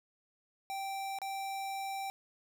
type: tone with dropouts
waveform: square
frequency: 781 Hz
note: G5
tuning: 7 cents flat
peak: -37 dBFS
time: 0.7-2.1 s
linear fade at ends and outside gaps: 0 ms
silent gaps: 1.187-1.217 s
effects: none